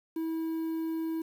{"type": "tone with quantisation", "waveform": "triangle", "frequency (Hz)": 324.2, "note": "E4", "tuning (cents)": -29, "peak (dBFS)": -28, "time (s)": [0.16, 1.22], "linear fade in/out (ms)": 5, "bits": 9, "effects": []}